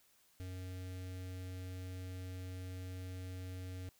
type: tone with notch filter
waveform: square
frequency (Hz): 92.1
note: F#2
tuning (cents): -7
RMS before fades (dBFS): -45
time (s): 0.4-3.89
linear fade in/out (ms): 0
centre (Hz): 1000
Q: 1.1
effects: white hiss -70 dBFS RMS until 3.99 s